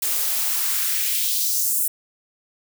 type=noise with high-pass filter sweep; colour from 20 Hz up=blue; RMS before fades=-22 dBFS; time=0.02-1.88 s; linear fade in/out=5 ms; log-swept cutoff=320 to 10000 Hz; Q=1.7; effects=none